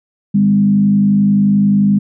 sine tone with frequency modulation, 201.2 Hz, G3, 45 cents sharp, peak -8 dBFS, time 0.34-1.99 s, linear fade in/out 10 ms, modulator 51.4 Hz, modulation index 0.55, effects none

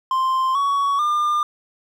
triangle tone with pitch steps, 1046.5 / 1121.6 / 1202.1 Hz, C6 / C#6 / D6, 0 / +20 / +40 cents, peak -15 dBFS, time 0.11-1.43 s, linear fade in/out 2 ms, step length 440 ms, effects none

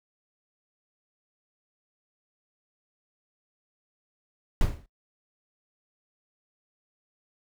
brown noise with exponential decay, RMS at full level -18 dBFS, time 4.61-4.86 s, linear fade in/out 1 ms, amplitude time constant 54 ms, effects noise-tail reverb RT60 0.1 s tail -20 dB re dry

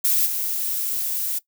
violet noise with level steps, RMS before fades -19 / -25 dBFS, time 0.04-1.39 s, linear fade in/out 10 ms, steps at 0.25 s, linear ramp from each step 20 ms, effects noise-tail reverb RT60 0.1 s tail -19 dB re dry

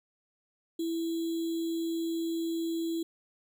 sine tone with sample-and-hold, 330.8 Hz, E4, 6 cents sharp, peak -29 dBFS, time 0.79-3.03 s, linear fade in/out 5 ms, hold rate 3675 Hz, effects none

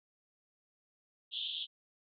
white band-pass noise, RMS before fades -39 dBFS, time 1.31-1.67 s, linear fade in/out 50 ms, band 3000 to 3700 Hz, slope 96 dB/octave, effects none

